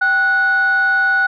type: tone pair together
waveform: sine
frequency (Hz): 780.1 / 1471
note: G5 / F#6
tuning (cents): -9 / -11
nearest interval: major seventh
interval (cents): 1098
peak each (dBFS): -20 / -11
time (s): 0.01-1.27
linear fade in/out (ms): 10
effects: tanh soft clip ceiling -8 dBFS